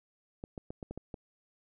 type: clicks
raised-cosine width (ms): 2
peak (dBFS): -27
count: 7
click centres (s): 0.439 / 0.578 / 0.705 / 0.828 / 0.91 / 0.976 / 1.142
effects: none